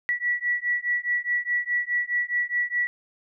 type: beating tone pair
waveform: sine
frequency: 1942 / 1946.8 Hz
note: B6 / B6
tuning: -30 / -25 cents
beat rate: 4.8 Hz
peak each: -26 / -26 dBFS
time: 0.09-2.87 s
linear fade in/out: 0 ms
effects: none